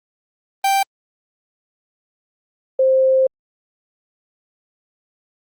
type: tone pair in turn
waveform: 45% pulse / sine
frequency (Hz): 784 / 525.7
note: G5 / C5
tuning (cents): 0 / +8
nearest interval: perfect fifth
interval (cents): 692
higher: first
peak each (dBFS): -14 / -11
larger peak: second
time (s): 0.64-0.83 / 2.79-3.27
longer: second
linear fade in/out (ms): 5
effects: Opus 32 kbps